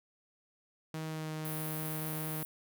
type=tone with pitch glide; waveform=sawtooth; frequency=158.2 to 156.02 Hz; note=D#3 to D#3; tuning=+29 to +5 cents; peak=-33 dBFS; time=0.94-2.43 s; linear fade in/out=2 ms; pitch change=-24 cents; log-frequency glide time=1.06-1.31 s
type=high-pass noise; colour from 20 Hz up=white; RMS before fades=-42 dBFS; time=1.45-2.45 s; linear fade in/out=0 ms; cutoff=9700 Hz; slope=48 dB/octave
effects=none